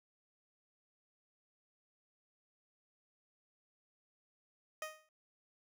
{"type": "tone with exponential decay", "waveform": "15% pulse", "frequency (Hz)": 622.3, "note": "D#5", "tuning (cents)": 0, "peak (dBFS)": -31, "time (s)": [4.82, 5.09], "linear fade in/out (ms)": 2, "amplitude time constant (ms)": 57, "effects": []}